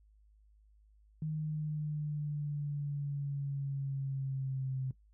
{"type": "exponential sweep", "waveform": "sine", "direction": "down", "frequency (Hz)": [155.56, 130.81], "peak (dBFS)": -33, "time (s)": [1.22, 4.91], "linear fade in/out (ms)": 2, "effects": ["noise-tail reverb RT60 0.1 s tail -17 dB re dry", "added 52 Hz sine -61 dBFS peak until 5.13 s"]}